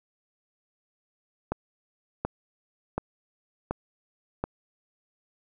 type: click train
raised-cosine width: 1 ms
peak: -13 dBFS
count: 5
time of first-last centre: 1.52-4.44 s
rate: 1.37 Hz
effects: none